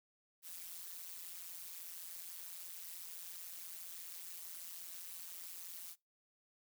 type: noise with amplitude modulation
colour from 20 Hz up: blue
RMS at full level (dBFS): -45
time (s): 0.42-5.96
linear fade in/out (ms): 50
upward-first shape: sine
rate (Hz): 174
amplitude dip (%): 100
effects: noise-tail reverb RT60 0.2 s tail -22 dB re dry